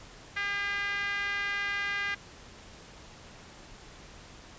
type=tone with band-pass filter; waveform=5% pulse; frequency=403.2 Hz; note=G4; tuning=49 cents sharp; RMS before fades=-32 dBFS; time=0.36-2.15 s; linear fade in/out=10 ms; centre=1800 Hz; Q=3.7; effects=pink hiss -50 dBFS RMS until 4.58 s + resampled to 16000 Hz